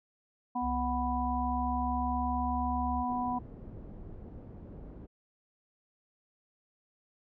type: harmonic tone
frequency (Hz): 246.9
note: B3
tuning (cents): 0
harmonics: 1 / 3 / 4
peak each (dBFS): -34 / -34 / -34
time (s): 0.55-3.39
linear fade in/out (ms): 10
type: tone with pitch glide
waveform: sine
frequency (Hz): 65.4 to 69.29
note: C2 to C#2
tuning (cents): 0 to 0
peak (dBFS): -34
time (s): 0.61-3.05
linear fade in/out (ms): 50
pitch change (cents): +100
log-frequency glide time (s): 1.08-2.56
type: low-pass noise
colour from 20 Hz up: pink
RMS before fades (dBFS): -46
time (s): 3.08-5.07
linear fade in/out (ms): 20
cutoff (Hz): 400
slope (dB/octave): 12
effects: none